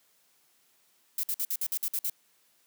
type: noise bursts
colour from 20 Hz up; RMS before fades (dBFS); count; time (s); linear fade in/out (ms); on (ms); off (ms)
violet; -30; 9; 1.18-2.098; 2; 54; 54
effects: white hiss -67 dBFS RMS until 2.66 s + high-pass 150 Hz 12 dB/octave